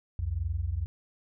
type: tone pair together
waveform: sine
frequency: 65.41 / 87.31 Hz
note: C2 / F2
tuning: 0 / 0 cents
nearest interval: perfect fourth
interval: 500 cents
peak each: -32 / -30 dBFS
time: 0.19-0.86 s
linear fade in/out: 0 ms
effects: none